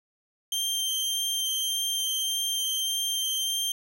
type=tone with vibrato; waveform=sawtooth; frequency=3155 Hz; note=G7; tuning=10 cents sharp; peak=-23 dBFS; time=0.52-3.72 s; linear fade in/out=2 ms; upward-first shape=sine; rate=1.7 Hz; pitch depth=8 cents each way; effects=none